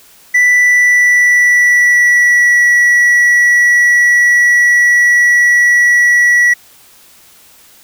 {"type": "tone with pitch glide", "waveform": "triangle", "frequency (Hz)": [1975.5, 1939.3], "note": ["B6", "B6"], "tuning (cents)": [0, -32], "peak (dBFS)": -4, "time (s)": [0.34, 6.54], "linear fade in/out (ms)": 10, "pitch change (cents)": -32, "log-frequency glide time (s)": [0.53, 2.65], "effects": ["white hiss -43 dBFS RMS until 7.83 s"]}